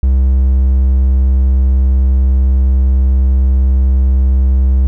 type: tone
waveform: triangle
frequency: 65.41 Hz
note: C2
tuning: in tune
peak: -5 dBFS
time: 0.03-4.87 s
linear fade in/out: 0 ms
effects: none